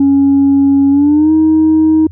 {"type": "tone with pitch glide", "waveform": "sine", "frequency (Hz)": [277.2, 314.8], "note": ["C#4", "D#4"], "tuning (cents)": [0, 20], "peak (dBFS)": -4, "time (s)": [0, 2.07], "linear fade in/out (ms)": 5, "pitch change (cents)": 220, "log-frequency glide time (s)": [0.9, 1.32], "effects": ["tanh soft clip ceiling -3 dBFS", "added 88 Hz sine -28 dBFS peak until 2.11 s"]}